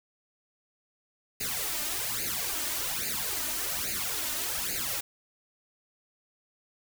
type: noise with flanger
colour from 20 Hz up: white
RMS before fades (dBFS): -32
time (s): 1.4-5.01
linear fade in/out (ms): 10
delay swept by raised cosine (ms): 0.44 to 3.34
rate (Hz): 1.2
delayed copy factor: +0.9
effects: none